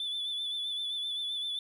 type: tone with vibrato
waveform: sine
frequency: 3485 Hz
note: A7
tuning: 17 cents flat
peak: -30 dBFS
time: 0-1.59 s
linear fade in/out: 2 ms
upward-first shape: sine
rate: 7.7 Hz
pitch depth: 38 cents each way
effects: tanh soft clip ceiling -30 dBFS + 11-bit